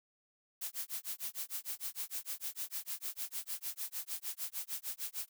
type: noise with tremolo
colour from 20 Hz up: blue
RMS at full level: -38 dBFS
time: 0.61-5.29 s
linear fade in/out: 10 ms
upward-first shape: sine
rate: 6.6 Hz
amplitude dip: 100%
effects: none